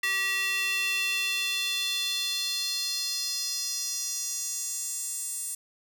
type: tone with high-pass filter sweep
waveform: square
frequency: 386.2 Hz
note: G4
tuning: 26 cents flat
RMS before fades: -30 dBFS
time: 0.03-5.55 s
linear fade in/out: 5 ms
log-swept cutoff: 2100 to 8600 Hz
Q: 3.3
effects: none